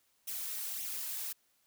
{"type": "noise with flanger", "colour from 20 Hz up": "blue", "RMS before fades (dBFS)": -39, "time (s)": [0.27, 1.33], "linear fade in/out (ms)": 10, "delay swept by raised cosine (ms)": [0.32, 3.32], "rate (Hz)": 1.8, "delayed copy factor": 0.7, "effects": ["white hiss -73 dBFS RMS until 1.66 s"]}